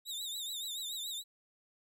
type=tone with vibrato; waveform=sawtooth; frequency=3729 Hz; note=A#7; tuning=in tune; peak=-35 dBFS; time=0.05-1.24 s; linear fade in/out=50 ms; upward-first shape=triangle; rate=7 Hz; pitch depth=120 cents each way; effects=none

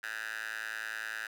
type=tone with high-pass filter; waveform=10% pulse; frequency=110 Hz; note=A2; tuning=in tune; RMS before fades=-39 dBFS; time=0.03-1.27 s; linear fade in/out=5 ms; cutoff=1600 Hz; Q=4.5; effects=none

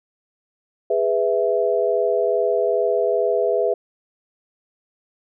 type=chord; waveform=sine; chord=E major; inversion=first; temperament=just; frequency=412 / 494.4 / 659.3 Hz; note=G#4 / B4 / E5; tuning=-14 / +2 / 0 cents; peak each=-21 dBFS; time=0.9-3.74 s; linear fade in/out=5 ms; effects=none

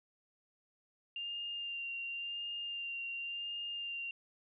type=tone with vibrato; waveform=sine; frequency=2792 Hz; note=F7; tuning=1 cent flat; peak=-38 dBFS; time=1.16-4.11 s; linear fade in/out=2 ms; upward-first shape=sine; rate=0.92 Hz; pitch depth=19 cents each way; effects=none

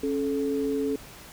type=tone pair together; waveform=sine; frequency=275.1 / 433.9 Hz; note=C#4 / A4; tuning=-13 / -24 cents; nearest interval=minor sixth; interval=789 cents; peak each=-27 dBFS; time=0.03-0.96 s; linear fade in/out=5 ms; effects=pink hiss -46 dBFS RMS until 1.32 s

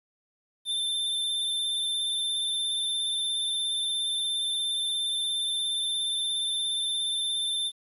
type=tone with vibrato; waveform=square; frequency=3563 Hz; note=A7; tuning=21 cents sharp; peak=-27 dBFS; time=0.65-7.72 s; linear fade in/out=50 ms; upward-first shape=sine; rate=17 Hz; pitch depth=20 cents each way; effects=resampled to 32000 Hz + 10-bit

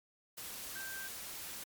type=tone in noise; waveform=sine; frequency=1568 Hz; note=G6; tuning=in tune; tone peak=-43 dBFS; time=0.75-1.08 s; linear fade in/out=10 ms; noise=white; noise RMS=-45 dBFS; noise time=0.37-1.64 s; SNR=-1 dB; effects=MP3 96 kbps

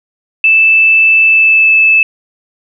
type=tone with pitch glide; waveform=sine; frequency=2637 to 2620 Hz; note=E7 to E7; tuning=0 to -11 cents; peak=-4 dBFS; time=0.44-2.03 s; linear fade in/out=2 ms; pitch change=-11 cents; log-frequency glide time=1.24-1.73 s; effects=none

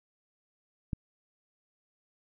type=click; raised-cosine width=5 ms; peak=-19 dBFS; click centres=0.932 s; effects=none

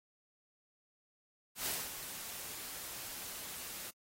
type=noise with ADSR envelope; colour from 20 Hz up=white; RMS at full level=-36 dBFS; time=1.55-3.91 s; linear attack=110 ms; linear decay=240 ms; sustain=-9 dB; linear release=19 ms; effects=AAC 48 kbps

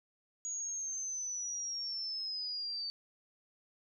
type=linear sweep; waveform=sine; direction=down; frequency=6740 to 4560 Hz; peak=-36 dBFS; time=0.45-2.9 s; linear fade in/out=0 ms; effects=none

